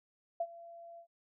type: tone with ADSR envelope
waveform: sine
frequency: 679 Hz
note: F5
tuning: 49 cents flat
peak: -29 dBFS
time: 0.4-1.07 s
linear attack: 6 ms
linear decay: 54 ms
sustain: -19 dB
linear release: 86 ms
effects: none